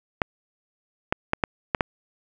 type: clicks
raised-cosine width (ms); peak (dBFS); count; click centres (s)
0.5; -5; 6; 0.218 / 1.125 / 1.334 / 1.438 / 1.748 / 1.808
effects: none